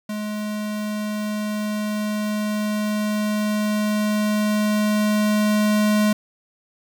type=tone with level ramp; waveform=square; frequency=211 Hz; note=G#3; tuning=28 cents sharp; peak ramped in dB=-26 to -16 dBFS; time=0.09-6.13 s; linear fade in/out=5 ms; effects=9-bit